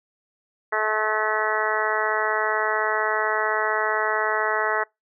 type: harmonic tone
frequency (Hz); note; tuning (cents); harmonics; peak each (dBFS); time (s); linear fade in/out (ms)
215.7; A3; -34; 2 / 3 / 4 / 5 / 6 / 7 / 8 / 9; -29 / -29 / -29 / -29 / -29 / -29 / -29 / -29; 0.72-4.84; 10
effects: noise-tail reverb RT60 0.2 s tail -26 dB re dry